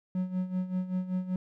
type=tone with tremolo; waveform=triangle; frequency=184.1 Hz; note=F#3; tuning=8 cents flat; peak=-24 dBFS; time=0.15-1.36 s; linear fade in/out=2 ms; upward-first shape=sine; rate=5.2 Hz; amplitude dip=75%; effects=none